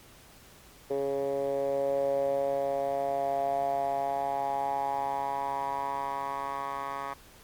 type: tone with band-pass filter sweep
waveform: 10% pulse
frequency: 138.59 Hz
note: C#3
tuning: in tune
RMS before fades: -30 dBFS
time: 0.9-7.14 s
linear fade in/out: 10 ms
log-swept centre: 460 to 1200 Hz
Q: 5.9
effects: pink hiss -54 dBFS RMS until 7.43 s + MP3 96 kbps